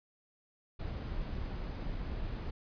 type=noise; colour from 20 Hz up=brown; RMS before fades=-38 dBFS; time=0.79-2.51 s; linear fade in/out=10 ms; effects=resampled to 11025 Hz